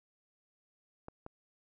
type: clicks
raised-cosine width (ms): 1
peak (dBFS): -30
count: 2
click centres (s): 1.084 / 1.264
effects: none